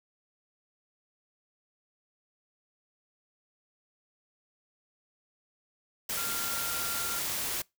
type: tone in noise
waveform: sine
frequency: 1387 Hz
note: F6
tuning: 12 cents flat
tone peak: -38 dBFS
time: 6.17-7.19 s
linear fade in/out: 5 ms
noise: white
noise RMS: -33 dBFS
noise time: 6.09-7.62 s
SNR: -8 dB
effects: noise-tail reverb RT60 0.2 s tail -24 dB re dry